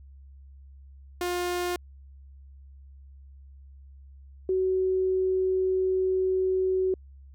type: tone pair in turn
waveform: sawtooth / sine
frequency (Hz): 354.9 / 374.7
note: F4 / F#4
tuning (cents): +28 / +22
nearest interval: minor second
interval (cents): 94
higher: second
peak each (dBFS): -23 / -22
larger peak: second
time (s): 1.21-1.76 / 4.49-6.94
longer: second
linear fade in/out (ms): 2
effects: added 68 Hz sine -46 dBFS peak until 7.34 s